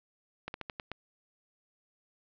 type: slowing click train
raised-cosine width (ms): 0.3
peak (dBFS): -21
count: 6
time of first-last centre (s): 0.48-0.916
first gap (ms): 61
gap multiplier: 1.18
effects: low-pass 4000 Hz 12 dB/octave